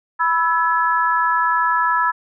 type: chord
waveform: sine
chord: E major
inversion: second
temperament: equal with one note detuned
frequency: 987.8 / 1318.5 / 1697.1 Hz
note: B5 / E6 / G#6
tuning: 0 / 0 / +37 cents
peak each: -18 / -19 / -21 dBFS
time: 0.19-2.12 s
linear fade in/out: 20 ms
effects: none